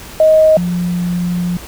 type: tone pair in turn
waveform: sine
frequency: 628 / 176.23 Hz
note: D#5 / F3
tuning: +16 / +16 cents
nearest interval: octave + minor seventh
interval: 2200 cents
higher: first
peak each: -5 / -14 dBFS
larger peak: first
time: 0.2-0.57 / 0.57-1.57 s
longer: second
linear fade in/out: 2 ms
effects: added 60 Hz sine -39 dBFS peak until 1.67 s + pink hiss -33 dBFS RMS until 1.67 s